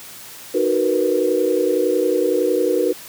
sine chord, B major seventh, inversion first, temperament just, 308.7 / 370.4 / 463 / 493.9 Hz, D#4 / F#4 / A#4 / B4, -14 / +2 / -12 / 0 cents, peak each -23 / -20 / -21 / -20 dBFS, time 0.54-2.93 s, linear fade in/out 10 ms, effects white hiss -38 dBFS RMS until 3.08 s + high-pass 60 Hz 12 dB/octave

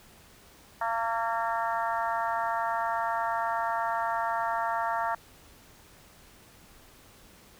harmonic tone with a mistuned harmonic, 228.3 Hz, A#3, 36 cents flat, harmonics 3 / 4 / 5 / 6 / 7 / 8, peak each -32 / -30 / -35 / -35 / -40 / -40 dBFS, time 0.81-5.15 s, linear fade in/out 5 ms, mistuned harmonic 7, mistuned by +38 cents, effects pink hiss -55 dBFS RMS until 7.59 s

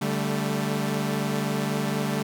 sawtooth chord, D suspended fourth, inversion none, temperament equal with one note detuned, 145.06 / 196 / 220 Hz, D3 / G3 / A3, -21 / 0 / 0 cents, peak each -25 dBFS, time 0.01-2.23 s, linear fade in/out 10 ms, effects none

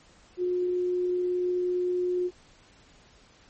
sine tone, 359.5 Hz, F#4, 50 cents flat, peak -24 dBFS, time 0.37-2.31 s, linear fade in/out 50 ms, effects pink hiss -57 dBFS RMS until 3.49 s + MP3 32 kbps

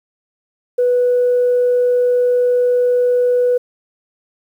sine tone, 492.6 Hz, B4, 5 cents flat, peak -10 dBFS, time 0.78-3.58 s, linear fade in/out 10 ms, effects tanh soft clip ceiling -7 dBFS + 8-bit

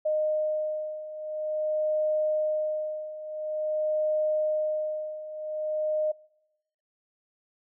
sine beating tone pair, 615 / 615.48 Hz, D#5 / D#5, -20 / -19 cents, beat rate 0.48 Hz, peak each -31 / -27 dBFS, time 0.05-6.12 s, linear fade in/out 10 ms, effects noise-tail reverb RT60 1.0 s tail -25 dB re dry

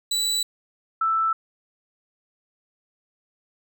30% pulse / sine tone pair in turn, 3951 / 1322.7 Hz, B7 / E6, 0 / +5 cents, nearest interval octave + perfect fifth, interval 1895 cents, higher first, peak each -19 dBFS, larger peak neither, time 0.11-0.43 / 1.01-1.33 s, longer neither, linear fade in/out 5 ms, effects none

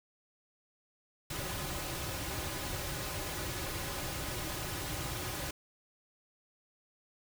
pink noise with comb filter, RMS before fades -38 dBFS, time 1.3-5.51 s, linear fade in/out 5 ms, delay 4.4 ms, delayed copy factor -0.6, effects none

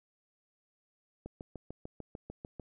click train, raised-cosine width 2 ms, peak -29 dBFS, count 10, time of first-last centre 1.26-2.597 s, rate 6.73 Hz, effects none

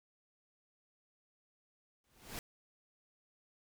pink noise with exponential growth, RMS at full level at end -40 dBFS, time 2.04-2.39 s, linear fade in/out 1 ms, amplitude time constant 74 ms, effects none

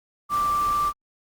sine tone in noise, 1174.7 Hz, D6, in tune, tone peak -20 dBFS, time 0.29-0.93 s, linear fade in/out 50 ms, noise pink, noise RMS -37 dBFS, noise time 0.29-0.93 s, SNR +14 dB, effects Opus 48 kbps

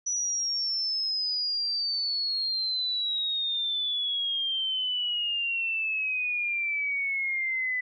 sine exponential sweep, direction down, 5920 to 1993 Hz, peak -26 dBFS, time 0.06-7.81 s, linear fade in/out 10 ms, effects none

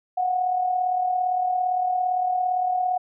sine tone with amplitude modulation, 732 Hz, F#5, 19 cents flat, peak -18 dBFS, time 0.17-2.98 s, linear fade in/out 10 ms, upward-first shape sine, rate 37.6 Hz, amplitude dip 50%, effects none

